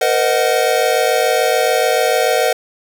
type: chord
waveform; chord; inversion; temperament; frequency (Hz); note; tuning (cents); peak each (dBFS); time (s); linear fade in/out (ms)
square; C half-diminished seventh; third; equal with one note detuned; 466.2 / 513.1 / 622.3 / 740; Bb4 / C5 / Eb5 / Gb5; 0 / -34 / 0 / 0; -19; 0.01-2.53; 5
effects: none